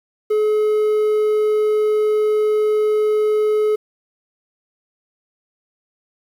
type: tone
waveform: triangle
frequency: 426.4 Hz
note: G#4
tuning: 46 cents sharp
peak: -12 dBFS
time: 0.3-3.76 s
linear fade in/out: 10 ms
effects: 8-bit